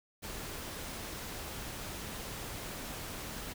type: noise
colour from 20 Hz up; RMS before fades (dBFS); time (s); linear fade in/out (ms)
pink; -42; 0.22-3.54; 20
effects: none